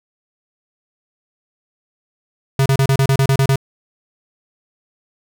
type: tone bursts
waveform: square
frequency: 135.5 Hz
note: C#3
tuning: 39 cents flat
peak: -12 dBFS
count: 10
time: 2.59-3.558 s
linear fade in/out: 2 ms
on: 68 ms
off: 32 ms
effects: none